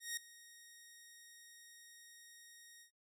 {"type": "tone with ADSR envelope", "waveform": "10% pulse", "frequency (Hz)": 1870, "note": "A#6", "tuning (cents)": 5, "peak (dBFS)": -29, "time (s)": [0, 2.91], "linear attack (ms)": 170, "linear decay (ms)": 4, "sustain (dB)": -20, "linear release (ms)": 99, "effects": ["noise-tail reverb RT60 0.1 s tail -19 dB re dry"]}